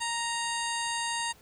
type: harmonic tone with a mistuned harmonic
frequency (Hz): 932.3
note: A#5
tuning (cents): 0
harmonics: 1 / 2 / 3 / 4 / 5 / 7 / 8 / 9 / 10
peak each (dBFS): -33 / -36 / -38 / -39 / -40 / -41 / -42 / -43 / -43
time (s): 0-1.33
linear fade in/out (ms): 20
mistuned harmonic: 9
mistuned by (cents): +26
effects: pink hiss -58 dBFS RMS until 1.41 s

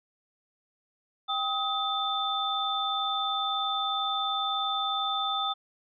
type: tone cluster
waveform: sine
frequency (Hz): 786 / 1264 / 3549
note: G5 / D#6 / A7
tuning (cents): +4 / +27 / +14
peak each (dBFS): -32 / -31 / -30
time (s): 1.28-5.54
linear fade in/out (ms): 20
effects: none

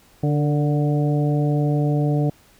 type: harmonic tone with a mistuned harmonic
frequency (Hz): 146.83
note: D3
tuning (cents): 0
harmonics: 1 / 2 / 3 / 4 / 5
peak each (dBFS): -18 / -24 / -28 / -30 / -32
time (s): 0.23-2.3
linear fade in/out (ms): 5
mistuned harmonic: 3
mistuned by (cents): +34
effects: pink hiss -54 dBFS RMS until 2.59 s

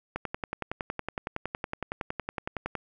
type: click train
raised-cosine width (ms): 0.5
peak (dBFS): -16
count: 29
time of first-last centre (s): 0.16-2.753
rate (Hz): 10.8
effects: none

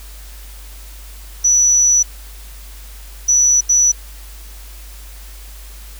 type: tone bursts at uneven times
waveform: sine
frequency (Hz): 5920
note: F#8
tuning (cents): 0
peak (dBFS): -9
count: 3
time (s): 1.44-2.03 / 3.28-3.61 / 3.69-3.92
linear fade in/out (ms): 10
effects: added 50 Hz sine -33 dBFS peak until 5.99 s + white hiss -41 dBFS RMS until 5.99 s

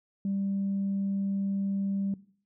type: tone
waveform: sine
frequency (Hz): 196.8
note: G3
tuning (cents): +7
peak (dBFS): -26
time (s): 0.25-2.14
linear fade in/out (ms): 2
effects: noise-tail reverb RT60 0.5 s tail -19 dB re dry + tanh soft clip ceiling -23 dBFS

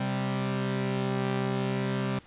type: tone pair together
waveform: sawtooth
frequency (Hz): 130.54 / 196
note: C3 / G3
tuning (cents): -4 / 0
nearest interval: perfect fifth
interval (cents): 704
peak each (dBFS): -26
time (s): 0-2.19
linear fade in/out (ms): 5
effects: pink hiss -55 dBFS RMS until 2.26 s + resampled to 8000 Hz

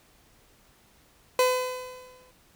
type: tone with exponential decay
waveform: 30% pulse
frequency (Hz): 506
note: B4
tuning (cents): +42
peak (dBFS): -15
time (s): 1.39-2.31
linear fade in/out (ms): 2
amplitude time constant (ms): 200
effects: pink hiss -60 dBFS RMS until 2.55 s

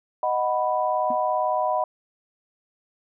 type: chord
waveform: sine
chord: B major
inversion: first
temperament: equal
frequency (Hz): 622.3 / 740 / 987.8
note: D#5 / F#5 / B5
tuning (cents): 0 / 0 / 0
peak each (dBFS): -25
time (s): 0.23-1.84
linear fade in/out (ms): 2
type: tone with exponential decay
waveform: triangle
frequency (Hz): 243.5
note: B3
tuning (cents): -24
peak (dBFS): -25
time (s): 1.1-1.18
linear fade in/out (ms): 5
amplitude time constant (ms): 17
effects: none

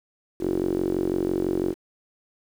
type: tone with band-pass filter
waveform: sawtooth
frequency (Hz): 46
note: F#1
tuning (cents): -9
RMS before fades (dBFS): -25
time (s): 0.39-1.75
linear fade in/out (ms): 50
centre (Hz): 350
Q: 7.4
effects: 8-bit

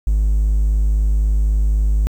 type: tone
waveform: triangle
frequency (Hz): 51.9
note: G#1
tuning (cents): 0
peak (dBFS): -10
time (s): 0.07-2.07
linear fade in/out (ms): 0
effects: tanh soft clip ceiling -6 dBFS + 8-bit

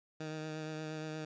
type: tone with vibrato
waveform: 15% pulse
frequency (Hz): 155.8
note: D#3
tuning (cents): +3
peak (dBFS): -33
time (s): 0.2-1.25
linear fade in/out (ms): 5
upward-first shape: triangle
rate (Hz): 8.5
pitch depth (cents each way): 21
effects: resampled to 16000 Hz

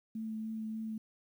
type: tone with vibrato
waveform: sine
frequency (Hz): 220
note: A3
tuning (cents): 0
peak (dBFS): -36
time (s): 0.15-0.98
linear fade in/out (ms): 5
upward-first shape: triangle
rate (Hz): 3.4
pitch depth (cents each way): 15
effects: 11-bit

